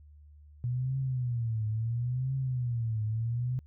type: tone with vibrato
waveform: sine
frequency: 120.3 Hz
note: B2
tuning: 45 cents flat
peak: -28 dBFS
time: 0.64-3.59 s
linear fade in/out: 0 ms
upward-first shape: triangle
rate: 0.73 Hz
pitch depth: 200 cents each way
effects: added 74 Hz sine -51 dBFS peak until 3.66 s